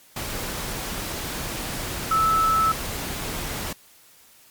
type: tone in noise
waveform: sine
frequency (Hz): 1309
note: E6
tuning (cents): -13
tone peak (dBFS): -17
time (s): 2.11-2.72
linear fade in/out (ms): 5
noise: pink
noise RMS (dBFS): -30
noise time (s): 0.16-3.73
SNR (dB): +10
effects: white hiss -53 dBFS RMS until 4.5 s + MP3 96 kbps